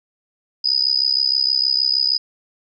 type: tone with amplitude modulation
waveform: sine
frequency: 4978 Hz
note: D#8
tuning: in tune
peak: -11 dBFS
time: 0.64-2.18 s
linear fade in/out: 10 ms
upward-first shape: sine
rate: 66.4 Hz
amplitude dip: 95%
effects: none